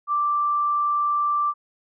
sine tone, 1174.7 Hz, D6, in tune, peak -19 dBFS, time 0.07-1.54 s, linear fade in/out 50 ms, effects none

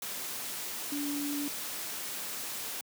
sine tone in noise, 288.2 Hz, D4, 33 cents flat, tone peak -32 dBFS, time 0.92-1.48 s, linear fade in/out 2 ms, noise white, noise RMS -38 dBFS, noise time 0.02-2.81 s, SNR +3 dB, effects high-pass 150 Hz 12 dB/octave

